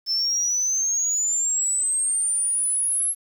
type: exponential sweep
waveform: sine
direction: up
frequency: 5274 to 11175 Hz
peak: -19 dBFS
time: 0.06-3.15 s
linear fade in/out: 50 ms
effects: tanh soft clip ceiling -16 dBFS + 8-bit